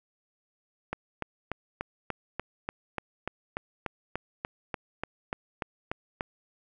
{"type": "click train", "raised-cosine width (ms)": 0.5, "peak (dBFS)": -16, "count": 19, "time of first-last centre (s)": [0.93, 6.209], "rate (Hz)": 3.41, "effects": []}